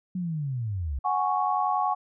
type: linear sweep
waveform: sine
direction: down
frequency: 187.1 to 62 Hz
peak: -27 dBFS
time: 0.15-0.99 s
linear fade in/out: 5 ms
type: chord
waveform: sine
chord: F# suspended second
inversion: none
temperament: equal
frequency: 740 / 830.6 / 1108.7 Hz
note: F#5 / G#5 / C#6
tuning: 0 / 0 / 0 cents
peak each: -27 dBFS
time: 1.04-1.95 s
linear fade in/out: 20 ms
effects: none